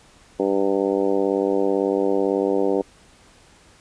harmonic tone with a mistuned harmonic, 98 Hz, G2, in tune, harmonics 2 / 3 / 4 / 5 / 6 / 7 / 8 / 9, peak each -31 / -24 / -22 / -23 / -29 / -33 / -34 / -36 dBFS, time 0.39-2.82 s, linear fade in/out 10 ms, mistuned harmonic 9, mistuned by +43 cents, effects pink hiss -52 dBFS RMS until 3.8 s + resampled to 22050 Hz

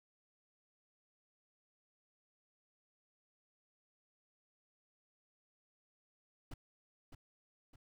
brown noise with echo, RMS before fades -45 dBFS, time 6.51-6.54 s, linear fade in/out 5 ms, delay 610 ms, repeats 2, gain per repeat -7 dB, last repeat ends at 7.76 s, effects none

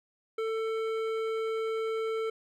sine tone with hard clipping, 445 Hz, A4, 20 cents sharp, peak -31 dBFS, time 0.38-2.3 s, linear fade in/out 5 ms, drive 12 dB, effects none

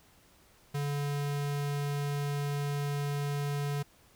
square tone, 143.6 Hz, D3, 39 cents flat, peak -31 dBFS, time 0.74-3.83 s, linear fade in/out 10 ms, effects pink hiss -62 dBFS RMS until 4.15 s

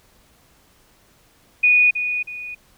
sine tone with echo, 2468 Hz, D#7, 15 cents flat, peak -11 dBFS, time 1.63-1.91 s, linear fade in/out 10 ms, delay 320 ms, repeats 2, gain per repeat -9 dB, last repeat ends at 2.55 s, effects pink hiss -56 dBFS RMS until 2.77 s

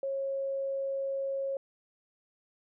sine tone, 545 Hz, C#5, 29 cents flat, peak -30 dBFS, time 0.03-1.57 s, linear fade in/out 2 ms, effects none

